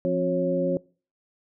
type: tone cluster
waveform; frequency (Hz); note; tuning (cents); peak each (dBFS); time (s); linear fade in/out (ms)
sine; 174.1 / 267 / 359.1 / 547; F3 / C4 / F4 / C#5; -5 / +35 / +48 / -23; -28 / -29 / -29 / -24; 0.05-0.77; 0
effects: noise-tail reverb RT60 0.4 s tail -24 dB re dry